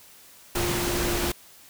sine tone in noise, 350 Hz, F4, 4 cents sharp, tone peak -29 dBFS, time 0.55-1.32 s, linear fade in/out 5 ms, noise pink, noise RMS -27 dBFS, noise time 0.55-1.32 s, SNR -5 dB, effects white hiss -51 dBFS RMS until 1.69 s

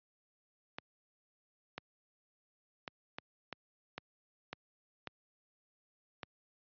clicks, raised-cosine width 0.3 ms, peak -24 dBFS, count 9, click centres 0.785 / 1.78 / 2.878 / 3.185 / 3.527 / 3.98 / 4.53 / 5.073 / 6.232 s, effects high-pass 100 Hz 12 dB/octave + resampled to 11025 Hz

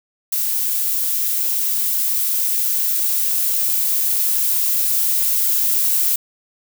violet noise with level ramp, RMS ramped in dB -20 to -17 dBFS, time 0.32-6.16 s, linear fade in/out 5 ms, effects none

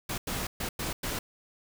pink noise bursts at uneven times, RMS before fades -33 dBFS, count 5, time 0.09-0.18 / 0.27-0.47 / 0.6-0.69 / 0.79-0.93 / 1.03-1.19 s, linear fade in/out 5 ms, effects none

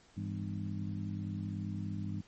harmonic tone with a mistuned harmonic, 50.4 Hz, G1, 49 cents sharp, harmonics 2 / 3 / 4 / 5 / 6, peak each -39 / -42 / -40 / -48 / -47 dBFS, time 0.16-2.22 s, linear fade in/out 20 ms, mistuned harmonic 3, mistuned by +140 cents, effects pink hiss -63 dBFS RMS until 2.27 s + MP3 32 kbps

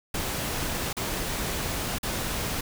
pink noise with dropouts, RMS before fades -30 dBFS, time 0.14-2.61 s, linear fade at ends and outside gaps 5 ms, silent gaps 0.93-0.967 / 1.985-2.03 s, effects none

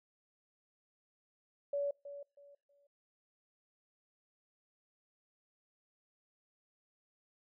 sine tone with echo, 569 Hz, C#5, 45 cents sharp, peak -32 dBFS, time 1.73-1.91 s, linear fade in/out 5 ms, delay 320 ms, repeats 3, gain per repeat -12 dB, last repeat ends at 2.87 s, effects noise-tail reverb RT60 0.3 s tail -26 dB re dry

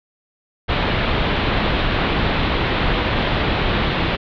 pink low-pass noise, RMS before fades -19 dBFS, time 0.68-4.17 s, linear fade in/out 20 ms, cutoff 3900 Hz, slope 48 dB/octave, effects none

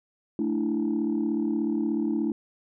sine chord, A suspended fourth, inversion none, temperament just, 220 / 293.3 / 330 Hz, A3 / D4 / E4, 0 / -2 / +2 cents, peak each -27 dBFS, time 0.39-2.32 s, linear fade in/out 2 ms, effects tanh soft clip ceiling -18 dBFS

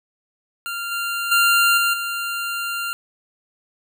25% pulse tone with level steps, 1390 Hz, F6, 9 cents flat, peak -22 / -19 / -10 / -13 / -20 dBFS, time 0.66-2.93 s, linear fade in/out 0 ms, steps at 0.91 / 1.31 / 1.77 / 1.93 s, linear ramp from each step 10 ms, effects none

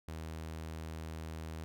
sawtooth tone, 80 Hz, D#2, 49 cents sharp, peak -37 dBFS, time 0.08-1.64 s, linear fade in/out 0 ms, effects none

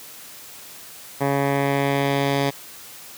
10% pulse tone with low-pass filter sweep, 139.6 Hz, C#3, 13 cents sharp, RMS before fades -21 dBFS, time 1.2-2.51 s, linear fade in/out 20 ms, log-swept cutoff 1500 to 4800 Hz, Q 1.2, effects white hiss -41 dBFS RMS until 3.17 s + high-pass 80 Hz 12 dB/octave

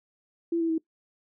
sine tone with pitch steps, 336.7 / 329.6 / 322.6 Hz, E4 / E4 / E4, +37 / 0 / -37 cents, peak -23 dBFS, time 0.52-0.781 s, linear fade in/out 5 ms, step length 87 ms, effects noise-tail reverb RT60 0.1 s tail -21 dB re dry

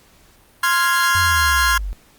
40% pulse chord, F minor, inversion second, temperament equal, 1046.5 / 1396.9 / 1661.2 Hz, C6 / F6 / Ab6, 0 / 0 / 0 cents, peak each -18 dBFS, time 0.63-1.78 s, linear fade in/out 5 ms
sine linear sweep, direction down, 92.5 to 43.65 Hz, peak -22 dBFS, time 1.15-1.93 s, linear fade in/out 0 ms
effects pink hiss -52 dBFS RMS until 2.18 s + Opus 48 kbps

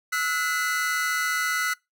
45% pulse tone cluster, 1303 / 1458 / 2017 Hz, E6 / F#6 / B6, -20 / -26 / +36 cents, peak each -30 / -27 / -28 dBFS, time 0.12-1.74 s, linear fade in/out 10 ms, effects noise-tail reverb RT60 0.2 s tail -23 dB re dry

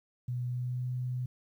sine tone with pitch glide, 123.47 to 125.63 Hz, B2 to B2, 0 to +30 cents, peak -31 dBFS, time 0.28-1.26 s, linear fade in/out 5 ms, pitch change +30 cents, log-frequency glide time 0.47-0.87 s, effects 11-bit

